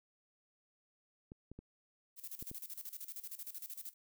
clicks, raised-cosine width 3 ms, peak -36 dBFS, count 5, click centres 1.319 / 1.516 / 1.59 / 2.425 / 2.514 s
violet noise with tremolo, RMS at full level -45 dBFS, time 2.16-3.94 s, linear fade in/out 50 ms, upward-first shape square, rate 13 Hz, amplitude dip 80%
effects none

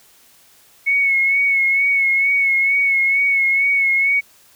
sine tone with vibrato, 2200 Hz, C#7, 14 cents flat, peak -13 dBFS, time 0.86-4.21 s, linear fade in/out 20 ms, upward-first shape sine, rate 2.2 Hz, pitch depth 35 cents each way, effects white hiss -51 dBFS RMS until 4.55 s

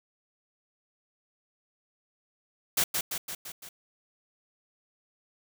white noise with echo, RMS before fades -25 dBFS, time 2.77-2.84 s, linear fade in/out 5 ms, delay 170 ms, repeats 5, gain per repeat -4 dB, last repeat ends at 3.69 s, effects none

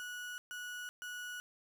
35% pulse tone bursts, 1466 Hz, F#6, 16 cents flat, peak -40 dBFS, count 3, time 0-1.4 s, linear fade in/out 0 ms, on 380 ms, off 130 ms, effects none

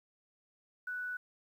sine tone with quantisation, 1482 Hz, F#6, 2 cents sharp, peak -36 dBFS, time 0.87-1.17 s, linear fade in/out 5 ms, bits 11, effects none

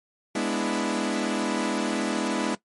sawtooth chord, E dominant seventh, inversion first, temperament equal, 207.7 / 246.9 / 293.7 / 329.6 Hz, G#3 / B3 / D4 / E4, 0 / 0 / 0 / 0 cents, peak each -26 dBFS, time 0.35-2.55 s, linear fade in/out 5 ms, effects noise-tail reverb RT60 0.1 s tail -18 dB re dry + MP3 48 kbps

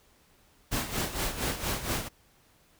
pink noise with tremolo, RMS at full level -29 dBFS, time 0.71-2.09 s, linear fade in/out 20 ms, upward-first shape sine, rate 4.3 Hz, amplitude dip 70%, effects pink hiss -63 dBFS RMS until 2.79 s

